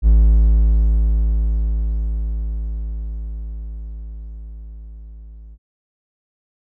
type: tone with level ramp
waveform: triangle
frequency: 54.1 Hz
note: A1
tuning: 29 cents flat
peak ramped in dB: -5 to -34 dBFS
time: 0.02-5.58 s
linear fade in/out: 50 ms
effects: none